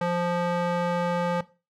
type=tone with band-pass filter; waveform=square; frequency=174.61 Hz; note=F3; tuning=in tune; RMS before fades=-26 dBFS; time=0.01-1.41 s; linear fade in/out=5 ms; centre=800 Hz; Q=0.81; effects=noise-tail reverb RT60 0.3 s tail -17 dB re dry